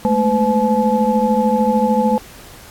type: tone cluster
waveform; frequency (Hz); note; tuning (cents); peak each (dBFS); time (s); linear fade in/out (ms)
sine; 211.4 / 224.8 / 507 / 858; G#3 / A3 / B4 / A5; +31 / +37 / +45 / -44; -18; 0.05-2.18; 0
effects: pink hiss -40 dBFS RMS until 2.7 s + AAC 64 kbps